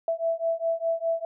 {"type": "beating tone pair", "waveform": "sine", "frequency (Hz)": [659.3, 664.2], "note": ["E5", "E5"], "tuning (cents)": [0, 13], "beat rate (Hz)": 4.9, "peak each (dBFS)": -27, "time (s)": [0.08, 1.25], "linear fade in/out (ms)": 2, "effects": []}